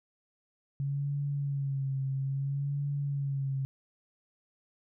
sine tone with vibrato, 138.59 Hz, C#3, in tune, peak -29 dBFS, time 0.8-3.65 s, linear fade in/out 0 ms, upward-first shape sine, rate 0.6 Hz, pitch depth 50 cents each way, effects none

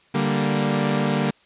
sawtooth chord, G minor, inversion second, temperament equal, 146.83 / 196 / 233.1 Hz, D3 / G3 / Bb3, 0 / 0 / 0 cents, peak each -20 dBFS, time 0.14-1.31 s, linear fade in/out 10 ms, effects white hiss -57 dBFS RMS until 1.45 s + resampled to 8000 Hz

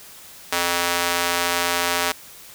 square tone with high-pass filter, 87 Hz, F2, 6 cents flat, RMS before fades -22 dBFS, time 0.52-2.12 s, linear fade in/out 5 ms, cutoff 790 Hz, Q 0.53, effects white hiss -43 dBFS RMS until 2.54 s

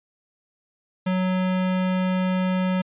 square tone, 185 Hz, F#3, in tune, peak -21 dBFS, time 1.06-2.82 s, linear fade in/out 10 ms, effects resampled to 8000 Hz

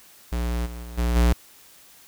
square tone with level steps, 59.4 Hz, A#1, 33 cents sharp, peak -24 / -34 / -36 / -21 / -16 dBFS, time 0.32-1.33 s, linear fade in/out 5 ms, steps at 0.65 / 0.82 / 0.97 / 1.15 s, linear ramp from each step 20 ms, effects white hiss -51 dBFS RMS until 2.07 s

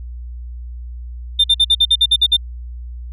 sine tone bursts, 3600 Hz, A7, 39 cents sharp, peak -6 dBFS, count 10, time 1.39-2.368 s, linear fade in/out 10 ms, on 51 ms, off 52 ms, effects tanh soft clip ceiling -7 dBFS + added 60 Hz sine -27 dBFS peak until 3.12 s

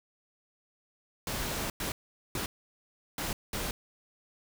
pink noise bursts at uneven times, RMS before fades -34 dBFS, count 5, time 1.27-1.7 / 1.8-1.92 / 2.35-2.46 / 3.18-3.33 / 3.53-3.71 s, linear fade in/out 2 ms, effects none

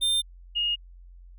square / sine tone pair in turn, 3600 / 2857 Hz, A7 / F7, +39 / +39 cents, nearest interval major third, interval 400 cents, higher first, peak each -22 / -23 dBFS, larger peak first, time 0.01-0.22 / 0.55-0.76 s, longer neither, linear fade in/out 20 ms, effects added 44 Hz sine -45 dBFS peak until 1.38 s

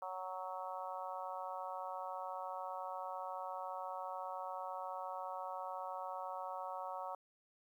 harmonic tone, 185.8 Hz, F#3, 7 cents sharp, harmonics 3 / 4 / 5 / 6 / 7, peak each -48 / -46 / -46 / -48 / -51 dBFS, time 0.02-7.15 s, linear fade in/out 2 ms, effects 12-bit

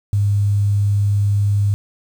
sine tone with quantisation, 101.5 Hz, G#2, 39 cents flat, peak -13 dBFS, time 0.13-1.74 s, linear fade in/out 0 ms, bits 7, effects none

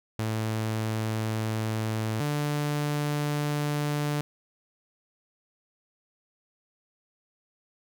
sawtooth tone pair in turn, 110 / 147.3 Hz, A2 / D3, 0 / +6 cents, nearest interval perfect fourth, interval 506 cents, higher second, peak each -23 / -22 dBFS, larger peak second, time 0.19-2.2 / 2.2-4.21 s, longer neither, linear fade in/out 0 ms, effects none

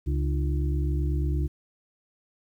harmonic tone with a mistuned harmonic, 69.9 Hz, C#2, 15 cents sharp, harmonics 1 / 2 / 4 / 5, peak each -24 / -30 / -36 / -38 dBFS, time 0.06-1.48 s, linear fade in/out 20 ms, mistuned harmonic 4, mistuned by +130 cents, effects 10-bit

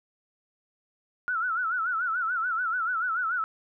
sine tone with vibrato, 1396.9 Hz, F6, in tune, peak -25 dBFS, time 1.28-3.44 s, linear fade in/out 0 ms, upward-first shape sine, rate 6.9 Hz, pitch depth 130 cents each way, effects none

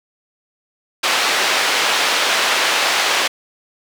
white band-pass noise, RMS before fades -17 dBFS, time 1.03-3.28 s, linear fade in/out 10 ms, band 480 to 3600 Hz, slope 12 dB/octave, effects none

